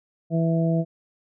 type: harmonic tone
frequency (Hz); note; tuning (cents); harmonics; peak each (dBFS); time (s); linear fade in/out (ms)
164.7; E3; -1; 1 / 2 / 3 / 4; -20 / -28 / -31 / -28; 0.3-0.85; 50
effects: none